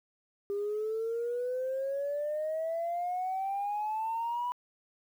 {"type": "exponential sweep", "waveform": "sine", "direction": "up", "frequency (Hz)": [400.3, 987.8], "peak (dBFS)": -29, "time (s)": [0.5, 4.52], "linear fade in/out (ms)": 0, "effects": ["tanh soft clip ceiling -27 dBFS", "10-bit"]}